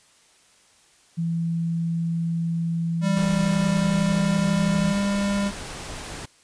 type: tone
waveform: sine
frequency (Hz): 166.8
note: E3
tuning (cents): +21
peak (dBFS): -22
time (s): 1.17-4.93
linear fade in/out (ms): 20
type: tone with pitch glide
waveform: square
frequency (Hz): 197 to 200.3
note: G3 to G3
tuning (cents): +9 to +38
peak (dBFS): -22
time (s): 3.01-5.52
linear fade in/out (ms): 50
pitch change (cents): +29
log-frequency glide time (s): 3.22-5.19
type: noise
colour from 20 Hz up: pink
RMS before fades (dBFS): -35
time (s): 3.16-6.26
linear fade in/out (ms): 10
effects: white hiss -57 dBFS RMS until 6.43 s + resampled to 22050 Hz